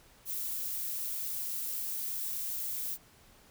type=noise; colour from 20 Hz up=violet; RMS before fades=-36 dBFS; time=0.25-2.98 s; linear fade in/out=50 ms; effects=pink hiss -60 dBFS RMS until 3.5 s